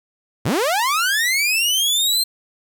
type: linear sweep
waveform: sawtooth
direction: up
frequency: 86.4 to 4186 Hz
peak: -13 dBFS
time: 0.45-2.24 s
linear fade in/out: 10 ms
effects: 9-bit